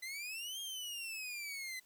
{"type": "exponential two-way sweep", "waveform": "sawtooth", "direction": "up then down", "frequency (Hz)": [2014, 3248, 2014], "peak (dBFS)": -38, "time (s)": [0.02, 1.8], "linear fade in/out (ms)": 10, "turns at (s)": 0.6, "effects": ["white hiss -68 dBFS RMS until 1.85 s"]}